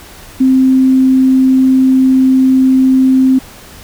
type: tone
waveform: sine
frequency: 261.6 Hz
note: C4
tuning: in tune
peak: -5 dBFS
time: 0.4-3.39 s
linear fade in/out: 10 ms
effects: pink hiss -35 dBFS RMS until 3.83 s